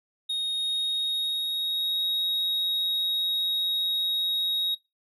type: tone with pitch glide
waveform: triangle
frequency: 3729 to 3779 Hz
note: A#7 to A#7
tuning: 0 to +23 cents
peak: -24 dBFS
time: 0.29-4.75 s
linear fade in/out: 10 ms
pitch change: +23 cents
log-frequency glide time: 0.53-2.04 s
effects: noise-tail reverb RT60 0.2 s tail -17 dB re dry